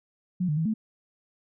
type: tone with pitch steps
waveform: sine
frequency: 181.1 / 150.2 / 161 / 218.5 Hz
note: F#3 / D3 / E3 / A3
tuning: -37 / +39 / -41 / -12 cents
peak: -23 dBFS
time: 0.4-0.74 s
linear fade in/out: 10 ms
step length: 85 ms
effects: none